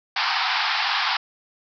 pink band-pass noise, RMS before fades -23 dBFS, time 0.16-1.17 s, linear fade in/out 5 ms, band 740 to 5200 Hz, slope 96 dB/octave, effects none

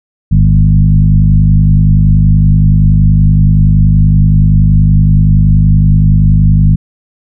sine tone with frequency modulation, 103.83 Hz, G#2, in tune, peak -3 dBFS, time 0.31-6.76 s, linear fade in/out 10 ms, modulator 50.6 Hz, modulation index 1.5, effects none

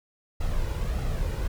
brown noise with flanger, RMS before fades -27 dBFS, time 0.4-1.48 s, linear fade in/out 10 ms, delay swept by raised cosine 1.5 to 2.09 ms, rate 1.6 Hz, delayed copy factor +0.5, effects none

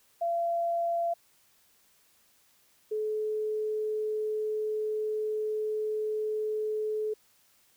sine tone pair in turn, 682 / 429.6 Hz, F5 / A4, -41 / -41 cents, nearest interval minor sixth, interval 800 cents, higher first, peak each -26 / -28 dBFS, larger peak first, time 0.21-1.14 / 2.91-7.14 s, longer second, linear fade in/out 10 ms, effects white hiss -65 dBFS RMS until 7.76 s

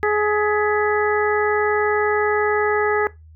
harmonic tone with a mistuned harmonic, 420 Hz, G#4, 19 cents sharp, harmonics 1 / 2 / 3 / 4 / 5, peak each -18 / -24 / -25 / -24 / -27 dBFS, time 0.03-3.07 s, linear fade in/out 0 ms, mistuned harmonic 5, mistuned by -97 cents, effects noise-tail reverb RT60 0.2 s tail -19 dB re dry + added 79 Hz sine -42 dBFS peak until 3.35 s

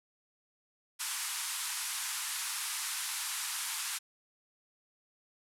white band-pass noise, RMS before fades -37 dBFS, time 0.99-3.99 s, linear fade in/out 20 ms, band 880 to 12000 Hz, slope 48 dB/octave, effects none

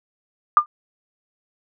sine tone with exponential decay, 1201 Hz, D6, 38 cents sharp, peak -4 dBFS, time 0.57-0.66 s, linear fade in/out 1 ms, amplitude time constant 18 ms, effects none

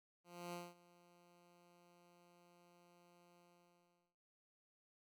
10% pulse tone with ADSR envelope, 174.61 Hz, F3, in tune, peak -37 dBFS, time 0.24-4.16 s, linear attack 290 ms, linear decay 210 ms, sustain -22 dB, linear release 770 ms, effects none

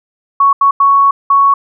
sine tone bursts at uneven times, 1112 Hz, C#6, 5 cents sharp, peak -5 dBFS, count 4, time 0.4-0.53 / 0.61-0.71 / 0.8-1.11 / 1.3-1.54 s, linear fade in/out 5 ms, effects none

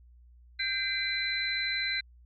sine tone cluster, 1578 / 2047 / 2359 / 4037 Hz, G6 / C7 / D7 / B7, +11 / -38 / +7 / +37 cents, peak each -35 / -33 / -38 / -32 dBFS, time 0.59-2.01 s, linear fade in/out 10 ms, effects added 60 Hz sine -53 dBFS peak until 2.25 s

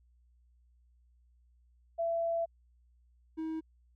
sine / triangle tone pair in turn, 670 / 319.1 Hz, E5 / D#4, +28 / +44 cents, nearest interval octave + minor second, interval 1284 cents, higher first, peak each -29 / -32 dBFS, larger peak first, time 1.98-2.46 / 3.37-3.61 s, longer first, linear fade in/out 20 ms, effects added 60 Hz sine -63 dBFS peak until 3.95 s

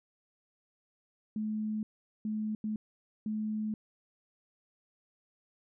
sine tone bursts at uneven times, 215 Hz, A3, 40 cents flat, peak -31 dBFS, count 4, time 1.36-1.83 / 2.25-2.55 / 2.64-2.76 / 3.26-3.74 s, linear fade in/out 2 ms, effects none

